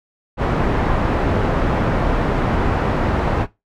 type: low-pass noise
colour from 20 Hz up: pink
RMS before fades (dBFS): -18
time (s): 0.37-3.47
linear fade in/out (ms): 50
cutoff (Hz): 1300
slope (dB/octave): 12
effects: noise-tail reverb RT60 0.2 s tail -18 dB re dry